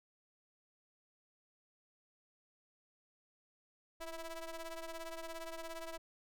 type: ring-modulated tone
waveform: sawtooth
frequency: 329.6 Hz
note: E4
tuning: in tune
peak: -36 dBFS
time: 4-5.98 s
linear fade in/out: 10 ms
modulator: 321 Hz
effects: none